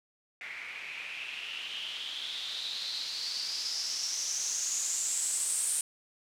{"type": "noise with low-pass filter sweep", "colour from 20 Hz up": "blue", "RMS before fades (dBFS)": -35, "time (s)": [0.41, 5.81], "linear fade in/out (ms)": 2, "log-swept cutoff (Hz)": [2100, 9000], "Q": 6.7, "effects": []}